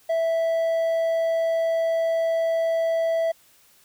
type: tone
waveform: triangle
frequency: 658 Hz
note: E5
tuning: 3 cents flat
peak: -18 dBFS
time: 0.09-3.32 s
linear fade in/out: 10 ms
effects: white hiss -57 dBFS RMS until 3.84 s